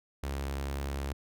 sawtooth tone with notch filter, 69.3 Hz, C#2, in tune, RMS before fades -35 dBFS, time 0.23-1.13 s, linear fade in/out 5 ms, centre 170 Hz, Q 1.8, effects none

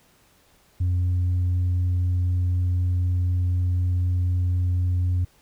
sine tone, 89.6 Hz, F2, 45 cents sharp, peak -17 dBFS, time 0.8-5.25 s, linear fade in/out 10 ms, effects tanh soft clip ceiling -18 dBFS + pink hiss -59 dBFS RMS until 5.41 s

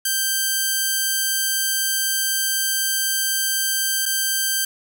5% pulse tone with dropouts, 1568 Hz, G6, in tune, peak -8 dBFS, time 0.05-4.65 s, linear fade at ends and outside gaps 5 ms, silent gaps 4.056-4.06 s, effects none

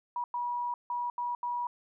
sine tone bursts at uneven times, 967 Hz, B5, 37 cents flat, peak -30 dBFS, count 5, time 0.16-0.24 / 0.34-0.74 / 0.9-1.1 / 1.18-1.35 / 1.43-1.67 s, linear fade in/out 2 ms, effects none

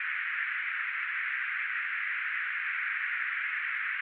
pink band-pass noise, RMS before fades -33 dBFS, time 0-4.01 s, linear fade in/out 5 ms, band 1500 to 2300 Hz, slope 48 dB/octave, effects none

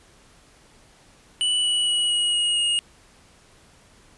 square tone with pitch steps, 2962 / 2942 / 2921 / 2901 / 2881 / 2861 Hz, F#7 / F#7 / F#7 / F#7 / F#7 / F7, +1 / -11 / -23 / -35 / -47 / +41 cents, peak -20 dBFS, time 1.41-2.79 s, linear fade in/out 0 ms, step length 230 ms, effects pink hiss -54 dBFS RMS until 4.17 s + resampled to 24000 Hz

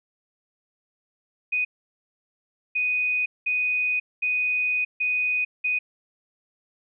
sine tone bursts at uneven times, 2489 Hz, D#7, in tune, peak -21 dBFS, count 6, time 1.52-1.65 / 2.75-3.26 / 3.46-4 / 4.22-4.85 / 5-5.45 / 5.64-5.79 s, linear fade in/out 10 ms, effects none

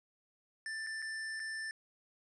square tone with dropouts, 1772 Hz, A6, 12 cents sharp, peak -39 dBFS, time 0.66-1.71 s, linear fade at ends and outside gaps 1 ms, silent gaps 0.866-0.87 / 1.02-1.024 / 1.396-1.4 s, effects resampled to 22050 Hz

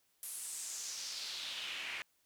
pink noise with band-pass filter sweep, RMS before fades -43 dBFS, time 0.23-2.02 s, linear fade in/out 0 ms, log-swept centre 11000 to 2200 Hz, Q 2.8, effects white hiss -75 dBFS RMS until 2.25 s

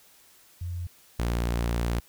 sine / sawtooth tone pair in turn, 87.7 / 58.53 Hz, F2 / A#1, +8 / +8 cents, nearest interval perfect fifth, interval 700 cents, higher first, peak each -30 / -21 dBFS, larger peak second, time 0.61-0.87 / 1.19-2 s, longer second, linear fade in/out 5 ms, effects white hiss -57 dBFS RMS until 2.08 s

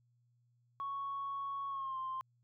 sine tone with pitch glide, 1108.7 to 1048.9 Hz, C#6 to C6, 0 to +4 cents, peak -36 dBFS, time 0.8-2.21 s, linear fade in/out 0 ms, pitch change -96 cents, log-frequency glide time 1.69-1.98 s, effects tanh soft clip ceiling -33 dBFS + added 120 Hz sine -70 dBFS peak until 2.43 s

